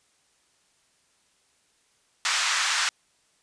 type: band-pass noise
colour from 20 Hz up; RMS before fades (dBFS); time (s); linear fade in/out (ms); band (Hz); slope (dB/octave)
pink; -25; 2.25-2.89; 0; 1100 to 7700; 24
effects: white hiss -66 dBFS RMS until 3.42 s + resampled to 22050 Hz